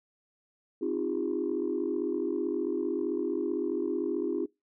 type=chord; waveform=sine; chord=F minor seventh; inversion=second; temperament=equal with one note detuned; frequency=261.6 / 311.1 / 349.2 / 404.6 Hz; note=C4 / Eb4 / F4 / Ab4; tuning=0 / 0 / 0 / -45 cents; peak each=-35 / -33 / -31 / -33 dBFS; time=0.81-4.46 s; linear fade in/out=10 ms; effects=noise-tail reverb RT60 0.2 s tail -23 dB re dry + tanh soft clip ceiling -20 dBFS